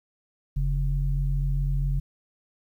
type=tone pair together; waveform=sine; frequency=43.88 / 139.3 Hz; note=F1 / C#3; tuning=+9 / +9 cents; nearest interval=octave + minor sixth; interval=2000 cents; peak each=-23 / -26 dBFS; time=0.56-2 s; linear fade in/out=10 ms; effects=tanh soft clip ceiling -14 dBFS + 10-bit